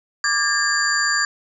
sine tone cluster, 1178 / 1624 / 1778 / 4703 / 7160 Hz, D6 / G#6 / A6 / D8 / A8, +5 / -39 / +18 / +2 / +29 cents, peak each -25 / -20 / -26 / -24 / -25 dBFS, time 0.24-1.25 s, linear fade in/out 2 ms, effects none

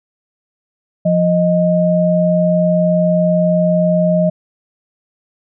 sine tone pair together, 174.61 / 622.2 Hz, F3 / D#5, 0 / 0 cents, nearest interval octave + minor seventh, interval 2200 cents, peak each -13 dBFS, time 1.05-4.3 s, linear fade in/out 10 ms, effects none

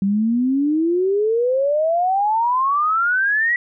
sine exponential sweep, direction up, 191.8 to 1960 Hz, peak -15 dBFS, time 0.02-3.56 s, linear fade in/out 2 ms, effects none

